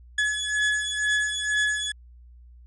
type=beating tone pair; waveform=35% pulse; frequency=1700 / 1702.1 Hz; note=G#6 / G#6; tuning=+40 / +42 cents; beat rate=2.1 Hz; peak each=-24 dBFS; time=0.18-1.92 s; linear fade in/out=5 ms; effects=added 60 Hz sine -46 dBFS peak until 2.66 s + resampled to 24000 Hz